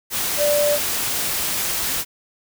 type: tone in noise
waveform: sine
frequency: 587.3 Hz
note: D5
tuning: in tune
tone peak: -16 dBFS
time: 0.37-0.79 s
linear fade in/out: 50 ms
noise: white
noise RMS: -23 dBFS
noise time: 0.1-2.05 s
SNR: +4 dB
effects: none